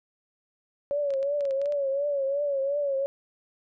sine tone with vibrato, 561 Hz, C#5, 21 cents sharp, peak -24 dBFS, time 0.91-3.06 s, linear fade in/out 0 ms, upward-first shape triangle, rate 2.8 Hz, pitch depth 86 cents each way
clicks, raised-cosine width 0.2 ms, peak -29 dBFS, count 9, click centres 1.105 / 1.138 / 1.229 / 1.408 / 1.453 / 1.509 / 1.616 / 1.658 / 1.723 s
effects none

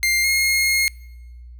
sawtooth tone pair in turn, 2100 / 2148 Hz, C7 / C7, +6 / +45 cents, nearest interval unison, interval 39 cents, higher second, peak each -13 dBFS, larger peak neither, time 0.03-0.24 / 0.24-0.88 s, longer second, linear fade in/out 0 ms, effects noise-tail reverb RT60 1.0 s tail -25 dB re dry + added 60 Hz sine -37 dBFS peak until 1.59 s

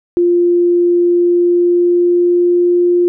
sine tone with pitch glide, 349.2 to 351.8 Hz, F4 to F4, 0 to +13 cents, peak -8 dBFS, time 0.17-3.08 s, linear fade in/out 0 ms, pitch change +13 cents, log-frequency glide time 1.04-2.78 s, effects none

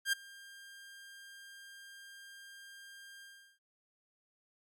sawtooth tone with ADSR envelope, 1600 Hz, G6, 35 cents sharp, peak -23 dBFS, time 0.05-3.59 s, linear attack 76 ms, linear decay 11 ms, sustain -24 dB, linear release 370 ms, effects MP3 64 kbps

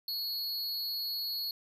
square tone with amplitude modulation, 4344 Hz, C#8, 36 cents flat, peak -31 dBFS, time 0.08-1.51 s, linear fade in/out 2 ms, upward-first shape sine, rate 295 Hz, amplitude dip 55%, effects none

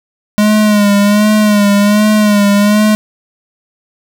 square tone with vibrato, 207.7 Hz, G#3, in tune, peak -7 dBFS, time 0.38-2.95 s, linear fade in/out 0 ms, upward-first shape sine, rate 1.3 Hz, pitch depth 49 cents each way, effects none

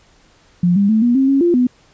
sine tone with pitch steps, 176.1 / 200.3 / 219.1 / 240.5 / 267.4 / 273.9 / 346.3 / 248.9 Hz, F3 / G3 / A3 / B3 / C4 / C#4 / F4 / B3, +15 / +38 / -7 / -46 / +38 / -21 / -15 / +14 cents, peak -10 dBFS, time 0.63-1.67 s, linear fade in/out 5 ms, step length 130 ms, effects pink hiss -52 dBFS RMS until 1.93 s + resampled to 16000 Hz

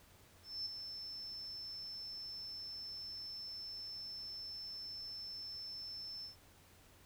sine tone with ADSR envelope, 5300 Hz, E8, 9 cents sharp, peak -37 dBFS, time 0.43-6.36 s, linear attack 230 ms, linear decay 8 ms, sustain -7 dB, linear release 120 ms, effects added 90 Hz sine -68 dBFS peak until 7.05 s + pink hiss -64 dBFS RMS until 7.05 s

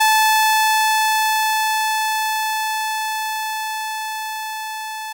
sawtooth tone with level ramp, 871 Hz, A5, 18 cents flat, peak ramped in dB -8 to -23 dBFS, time 0-5.13 s, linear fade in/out 10 ms, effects none

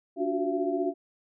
sine tone cluster, 289.9 / 358.3 / 373.6 / 675 Hz, D4 / F4 / F#4 / E5, -22 / +44 / +17 / +41 cents, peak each -31 dBFS, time 0.16-0.94 s, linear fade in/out 50 ms, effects none

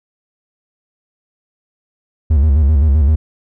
triangle tone with vibrato, 73.3 Hz, D2, 3 cents flat, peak -6 dBFS, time 2.3-3.16 s, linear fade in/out 10 ms, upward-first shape square, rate 7.7 Hz, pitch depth 110 cents each way, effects none

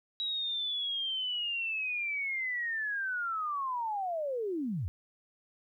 sine linear sweep, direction down, 3866 to 72.4 Hz, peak -31 dBFS, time 0.2-4.88 s, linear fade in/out 0 ms, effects 12-bit

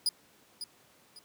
30% pulse tone with echo, 4948 Hz, D#8, 10 cents flat, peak -22 dBFS, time 0.06-0.09 s, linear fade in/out 2 ms, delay 550 ms, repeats 2, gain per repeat -11 dB, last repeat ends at 1.19 s, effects pink hiss -62 dBFS RMS until 1.24 s + high-pass 150 Hz 12 dB/octave

